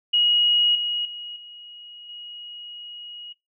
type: tone with level steps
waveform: sine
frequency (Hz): 2894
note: F#7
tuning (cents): -39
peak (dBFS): -16 / -23 / -33 / -40 / -36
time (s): 0.13-3.33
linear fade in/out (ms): 10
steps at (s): 0.75 / 1.05 / 1.36 / 2.09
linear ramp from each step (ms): 2
effects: noise-tail reverb RT60 0.2 s tail -19 dB re dry